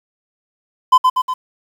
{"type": "tone with echo", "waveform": "triangle", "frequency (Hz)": 1019, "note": "C6", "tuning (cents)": -46, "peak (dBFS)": -3, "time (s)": [0.92, 0.98], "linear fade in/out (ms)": 10, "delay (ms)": 120, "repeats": 3, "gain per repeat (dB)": -4, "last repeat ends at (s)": 1.34, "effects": ["7-bit"]}